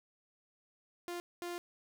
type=tone bursts at uneven times; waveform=sawtooth; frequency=349.2 Hz; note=F4; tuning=in tune; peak=-35 dBFS; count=2; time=1.08-1.2 / 1.42-1.58 s; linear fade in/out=0 ms; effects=none